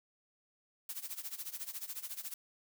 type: noise with tremolo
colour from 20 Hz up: blue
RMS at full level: -40 dBFS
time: 0.89-2.34 s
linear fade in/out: 2 ms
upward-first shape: sine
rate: 14 Hz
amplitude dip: 85%
effects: none